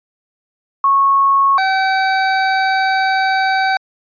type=tone pair in turn; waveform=sine / 25% pulse; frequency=1100 / 766.5 Hz; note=C#6 / G5; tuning=-14 / -39 cents; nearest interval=tritone; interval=625 cents; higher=first; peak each=-9 dBFS; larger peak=neither; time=0.84-1.58 / 1.58-3.77 s; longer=second; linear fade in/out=2 ms; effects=resampled to 11025 Hz